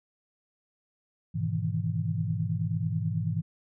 sine chord, E major seventh, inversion first, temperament equal, 103.83 / 123.47 / 155.56 / 164.81 Hz, G#2 / B2 / D#3 / E3, 0 / 0 / 0 / 0 cents, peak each -31 / -34 / -33 / -31 dBFS, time 1.34-3.42 s, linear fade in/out 20 ms, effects none

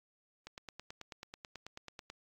click train, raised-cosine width 0.2 ms, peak -28 dBFS, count 16, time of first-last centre 0.47-2.1 s, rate 9.2 Hz, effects AAC 48 kbps

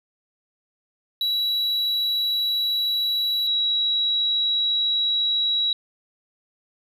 triangle / sine tone pair in turn, 3911 / 3882 Hz, B7 / B7, -18 / -31 cents, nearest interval unison, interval 13 cents, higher first, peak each -19 dBFS, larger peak neither, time 1.21-3.47 / 3.47-5.73 s, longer neither, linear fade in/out 2 ms, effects none

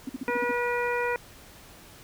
sine tone bursts, 261.6 Hz, C4, in tune, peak -29 dBFS, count 7, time 0.07-0.514 s, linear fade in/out 5 ms, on 24 ms, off 46 ms
harmonic tone, 483.7 Hz, B4, 36 cents flat, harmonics 1 / 2 / 3 / 4 / 5, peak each -28 / -31 / -33 / -34 / -35 dBFS, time 0.28-1.16 s, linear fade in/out 0 ms
effects pink hiss -50 dBFS RMS until 2.03 s

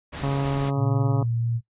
pink noise, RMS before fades -34 dBFS, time 0.12-0.71 s, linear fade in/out 20 ms
harmonic tone, 138.59 Hz, C#3, in tune, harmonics 1 / 2 / 3 / 4 / 5 / 6 / 7 / 8 / 9, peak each -23 / -29 / -33 / -35 / -37 / -39 / -40 / -41 / -42 dBFS, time 0.23-1.23 s, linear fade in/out 2 ms
sine tone with vibrato, 116.54 Hz, A#2, in tune, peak -22 dBFS, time 0.76-1.61 s, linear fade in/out 50 ms, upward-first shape triangle, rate 4.5 Hz, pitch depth 8 cents each way
effects noise-tail reverb RT60 0.1 s tail -18 dB re dry + resampled to 8000 Hz

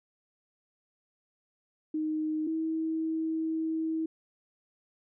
sine tone pair in turn, 310.5 / 320.7 Hz, D#4 / E4, -3 / -48 cents, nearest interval minor second, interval 55 cents, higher second, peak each -28 dBFS, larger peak neither, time 1.94-2.47 / 2.47-4.06 s, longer second, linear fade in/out 5 ms, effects none

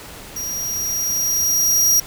sawtooth tone with level ramp, 5710 Hz, F8, 37 cents sharp, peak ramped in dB -22 to -9 dBFS, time 0.36-2 s, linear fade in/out 5 ms, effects pink hiss -37 dBFS RMS until 2.06 s

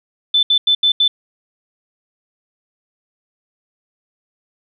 sine tone bursts at uneven times, 3520 Hz, A7, in tune, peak -10 dBFS, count 5, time 0.34-0.43 / 0.5-0.58 / 0.67-0.75 / 0.83-0.92 / 1-1.08 s, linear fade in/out 5 ms, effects none

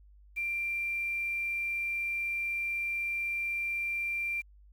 sine tone with quantisation, 2368 Hz, D7, 14 cents sharp, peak -30 dBFS, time 0.36-4.42 s, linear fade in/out 20 ms, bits 9, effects added 50 Hz sine -54 dBFS peak until 4.72 s

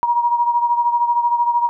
sine beating tone pair, 950 / 963 Hz, A#5 / B5, +33 / -44 cents, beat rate 13 Hz, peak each -15 / -21 dBFS, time 0.03-1.69 s, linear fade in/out 0 ms, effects none

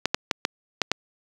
clicks, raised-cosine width 0.2 ms, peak -3 dBFS, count 6, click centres 0.056 / 0.145 / 0.312 / 0.451 / 0.817 / 0.916 s, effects high-pass 150 Hz 12 dB/octave + 7-bit

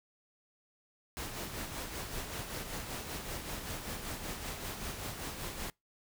pink noise with tremolo, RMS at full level -39 dBFS, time 1.17-5.7 s, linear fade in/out 0 ms, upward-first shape sine, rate 5.2 Hz, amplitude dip 45%, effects noise-tail reverb RT60 0.2 s tail -26 dB re dry

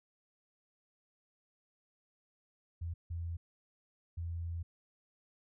sine tone bursts at uneven times, 84.5 Hz, E2, 43 cents sharp, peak -36 dBFS, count 3, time 2.81-2.94 / 3.1-3.37 / 4.17-4.63 s, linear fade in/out 10 ms, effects none

